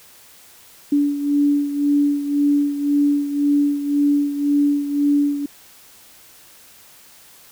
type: beating tone pair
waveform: sine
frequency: 287.6 / 289.5 Hz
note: D4 / D4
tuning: -36 / -25 cents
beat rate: 1.9 Hz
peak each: -16 / -22 dBFS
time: 0.92-5.46 s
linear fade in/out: 5 ms
effects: white hiss -47 dBFS RMS until 7.51 s